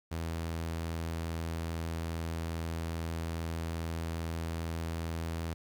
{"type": "tone", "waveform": "sawtooth", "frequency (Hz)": 82.41, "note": "E2", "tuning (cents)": 0, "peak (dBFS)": -30, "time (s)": [0.11, 5.54], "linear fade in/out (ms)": 10, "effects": ["11-bit"]}